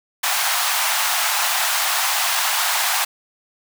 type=high-pass noise; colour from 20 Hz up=pink; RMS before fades=-20 dBFS; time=0.23-3.05 s; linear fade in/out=10 ms; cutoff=720 Hz; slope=48 dB/octave; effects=none